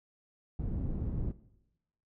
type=low-pass noise; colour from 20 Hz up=pink; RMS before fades=-34 dBFS; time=0.59-1.32 s; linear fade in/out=5 ms; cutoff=220 Hz; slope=12 dB/octave; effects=noise-tail reverb RT60 0.9 s tail -18 dB re dry